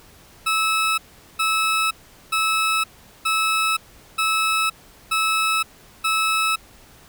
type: tone bursts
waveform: 20% pulse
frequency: 1300 Hz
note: E6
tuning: 24 cents flat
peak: -13 dBFS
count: 7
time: 0.46-6.56 s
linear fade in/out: 10 ms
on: 520 ms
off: 410 ms
effects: pink hiss -49 dBFS RMS until 7.08 s